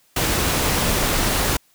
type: noise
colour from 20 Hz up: pink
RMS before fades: -20 dBFS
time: 0.16-1.57 s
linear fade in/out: 5 ms
effects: white hiss -59 dBFS RMS until 1.74 s